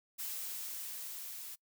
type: noise with level ramp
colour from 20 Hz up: blue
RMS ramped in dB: -40 to -46 dBFS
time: 0.18-1.56 s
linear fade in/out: 20 ms
effects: noise-tail reverb RT60 0.1 s tail -24 dB re dry